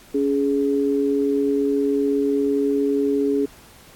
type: tone pair together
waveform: sine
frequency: 281 / 418 Hz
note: C#4 / G#4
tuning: +24 / +11 cents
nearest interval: perfect fifth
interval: 687 cents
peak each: -20 dBFS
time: 0.14-3.46 s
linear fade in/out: 10 ms
effects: pink hiss -48 dBFS RMS until 3.95 s + AAC 64 kbps